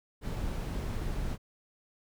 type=noise; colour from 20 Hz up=brown; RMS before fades=-34 dBFS; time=0.21-1.38 s; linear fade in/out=50 ms; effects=none